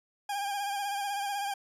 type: tone with vibrato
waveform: 40% pulse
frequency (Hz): 805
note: G5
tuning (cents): +46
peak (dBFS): -30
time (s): 0.29-1.54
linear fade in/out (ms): 5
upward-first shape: sine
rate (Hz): 16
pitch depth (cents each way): 39
effects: resampled to 32000 Hz